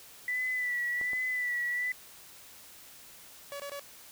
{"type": "tone with vibrato", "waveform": "sine", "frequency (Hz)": 1975.5, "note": "B6", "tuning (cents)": 0, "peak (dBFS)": -29, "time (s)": [0.28, 1.92], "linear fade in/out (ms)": 2, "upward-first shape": "sine", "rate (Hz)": 1.3, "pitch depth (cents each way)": 37}
{"type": "clicks", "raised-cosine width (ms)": 1, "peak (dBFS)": -31, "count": 2, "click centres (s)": [1.013, 1.133]}
{"type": "tone bursts", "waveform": "sawtooth", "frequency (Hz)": 567, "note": "C#5", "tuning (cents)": 39, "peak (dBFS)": -34, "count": 3, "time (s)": [3.52, 3.795], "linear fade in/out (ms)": 0, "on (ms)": 77, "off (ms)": 22}
{"effects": ["white hiss -52 dBFS RMS until 4.11 s"]}